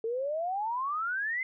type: exponential sweep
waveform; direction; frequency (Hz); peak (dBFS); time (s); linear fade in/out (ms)
sine; up; 440 to 2093; -29; 0.04-1.43; 2
effects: none